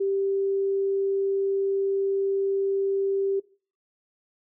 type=tone; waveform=sine; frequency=392 Hz; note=G4; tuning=in tune; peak=-22 dBFS; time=0-3.4 s; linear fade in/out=10 ms; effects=noise-tail reverb RT60 0.4 s tail -20 dB re dry